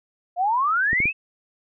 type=exponential sweep; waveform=sine; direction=up; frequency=685 to 2683 Hz; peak=-18 dBFS; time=0.36-1.13 s; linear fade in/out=50 ms
type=clicks; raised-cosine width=3 ms; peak=-17 dBFS; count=3; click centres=0.931 / 1.003 / 1.056 s
effects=none